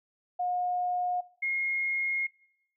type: tone pair in turn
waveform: sine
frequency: 719 / 2148 Hz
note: F#5 / C7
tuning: -50 / +45 cents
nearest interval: octave + perfect fifth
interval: 1895 cents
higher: second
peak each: -27 dBFS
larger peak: neither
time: 0.39-1.21 / 1.42-2.27 s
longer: second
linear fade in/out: 10 ms
effects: noise-tail reverb RT60 0.8 s tail -23 dB re dry